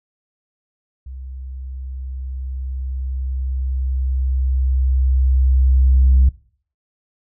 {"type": "tone with level ramp", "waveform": "sine", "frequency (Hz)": 65.1, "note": "C2", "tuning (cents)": -8, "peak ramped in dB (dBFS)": [-30, -7], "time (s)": [1.06, 6.29], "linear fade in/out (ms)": 5, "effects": ["noise-tail reverb RT60 0.5 s tail -21 dB re dry", "tanh soft clip ceiling -6 dBFS"]}